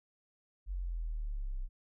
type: exponential sweep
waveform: sine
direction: down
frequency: 47.53 to 30.87 Hz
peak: -34 dBFS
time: 0.66-1.69 s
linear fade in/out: 50 ms
effects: none